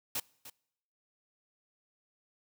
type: noise with echo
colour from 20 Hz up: white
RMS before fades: -34 dBFS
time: 0.15-0.2 s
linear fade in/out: 5 ms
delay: 300 ms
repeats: 1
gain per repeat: -14 dB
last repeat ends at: 0.5 s
effects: noise-tail reverb RT60 0.8 s tail -25 dB re dry